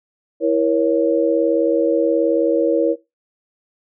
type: chord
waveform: sine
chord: A# diminished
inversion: second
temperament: equal with one note detuned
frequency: 329.6 / 475.7 / 554.4 Hz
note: E4 / A#4 / C#5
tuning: 0 / +35 / 0 cents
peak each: -18 dBFS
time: 0.4-2.96 s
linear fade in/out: 50 ms
effects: noise-tail reverb RT60 0.2 s tail -17 dB re dry